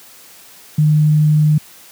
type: tone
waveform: sine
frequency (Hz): 152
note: D#3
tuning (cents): -40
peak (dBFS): -8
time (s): 0.78-1.58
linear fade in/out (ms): 5
effects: white hiss -42 dBFS RMS until 1.91 s + high-pass 100 Hz 12 dB/octave